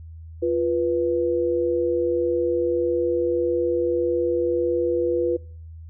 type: tone pair together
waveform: sine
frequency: 349.2 / 490.9 Hz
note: F4 / B4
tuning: 0 / -10 cents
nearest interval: tritone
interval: 590 cents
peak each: -22 dBFS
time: 0.42-5.37 s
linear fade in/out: 10 ms
effects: noise-tail reverb RT60 0.5 s tail -25 dB re dry + added 81 Hz sine -37 dBFS peak until 5.89 s